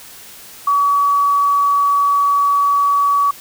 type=tone; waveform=sine; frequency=1137 Hz; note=C#6; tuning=44 cents sharp; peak=-11 dBFS; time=0.67-3.31 s; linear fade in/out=5 ms; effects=white hiss -38 dBFS RMS until 3.4 s